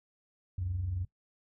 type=tone pair together; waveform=sine; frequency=68.55 / 91.5 Hz; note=C#2 / F#2; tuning=-19 / -19 cents; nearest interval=perfect fourth; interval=500 cents; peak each=-40 / -31 dBFS; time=0.58-1.05 s; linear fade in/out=5 ms; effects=noise-tail reverb RT60 0.1 s tail -19 dB re dry + tanh soft clip ceiling -25 dBFS